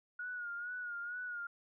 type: tone with vibrato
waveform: sine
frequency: 1442 Hz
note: F#6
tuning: 45 cents flat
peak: -39 dBFS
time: 0.19-1.47 s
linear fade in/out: 5 ms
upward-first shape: sine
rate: 2.2 Hz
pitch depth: 53 cents each way
effects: none